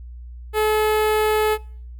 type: tone with notch filter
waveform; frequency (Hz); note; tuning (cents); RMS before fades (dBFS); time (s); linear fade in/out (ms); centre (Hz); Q
sawtooth; 429.5; A4; -42; -19; 0.53-1.58; 50; 5800; 0.87
effects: noise-tail reverb RT60 0.6 s tail -24 dB re dry + added 60 Hz sine -34 dBFS peak until 1.99 s